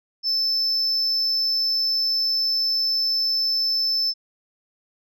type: tone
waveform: sine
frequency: 5274 Hz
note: E8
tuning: in tune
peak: -17 dBFS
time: 0.23-4.14 s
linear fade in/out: 50 ms
effects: tanh soft clip ceiling -18 dBFS